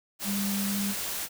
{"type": "tone in noise", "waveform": "sine", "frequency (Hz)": 200, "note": "G3", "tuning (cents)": 35, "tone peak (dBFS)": -28, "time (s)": [0.24, 0.95], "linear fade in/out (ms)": 50, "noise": "white", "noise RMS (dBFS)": -33, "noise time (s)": [0.19, 1.29], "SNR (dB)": 2, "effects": []}